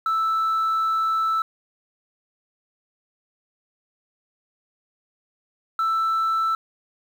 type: tone pair in turn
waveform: sine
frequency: 1318.5 / 1324.8 Hz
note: E6 / E6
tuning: 0 / +8 cents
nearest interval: unison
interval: 8 cents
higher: second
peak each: -17 dBFS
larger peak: neither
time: 0.06-1.42 / 5.79-6.55 s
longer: first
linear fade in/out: 2 ms
effects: tanh soft clip ceiling -18 dBFS + 8-bit